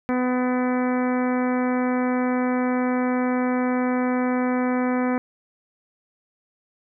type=harmonic tone with a mistuned harmonic; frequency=251 Hz; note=B3; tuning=28 cents sharp; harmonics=1 / 2 / 3 / 4 / 5 / 6 / 7 / 8 / 9; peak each=-21 / -27 / -31 / -33 / -35 / -37 / -38 / -39 / -40 dBFS; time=0.09-5.18 s; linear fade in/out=0 ms; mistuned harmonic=9; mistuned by=+26 cents; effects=none